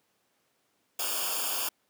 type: noise with comb filter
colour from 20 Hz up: white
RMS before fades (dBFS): -31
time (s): 0.99-1.69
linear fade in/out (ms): 5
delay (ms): 0.5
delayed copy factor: -0.9
effects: pink hiss -72 dBFS RMS until 1.89 s + high-pass 200 Hz 12 dB/octave